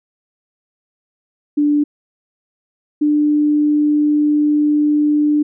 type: tone pair in turn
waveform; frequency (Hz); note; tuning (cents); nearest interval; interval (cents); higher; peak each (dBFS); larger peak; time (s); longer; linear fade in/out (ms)
sine; 293.7 / 297.5; D4 / D4; 0 / +22; unison; 22; second; -11; neither; 1.57-1.84 / 3.01-5.43; second; 10
effects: none